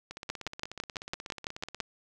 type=two click trains; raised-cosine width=0.2 ms; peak=-15 / -23 dBFS; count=10 / 29; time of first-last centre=0.3-1.803 / 0.11-1.807 s; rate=5.99 / 16.5 Hz; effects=none